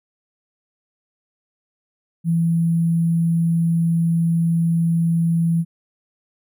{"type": "tone with sample-and-hold", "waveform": "sine", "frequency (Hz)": 166.8, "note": "E3", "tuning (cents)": 21, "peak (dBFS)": -15, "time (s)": [2.24, 5.65], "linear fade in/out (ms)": 50, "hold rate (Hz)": 11025, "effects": []}